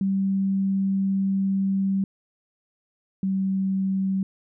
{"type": "tone pair in turn", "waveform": "sine", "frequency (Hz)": [194.1, 191.98], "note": ["G3", "G3"], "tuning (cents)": [-17, -36], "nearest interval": "unison", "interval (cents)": 19, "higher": "first", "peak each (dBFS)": [-20, -21], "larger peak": "first", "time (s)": [[0.01, 2.04], [3.23, 4.23]], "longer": "first", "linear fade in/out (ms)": 2, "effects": []}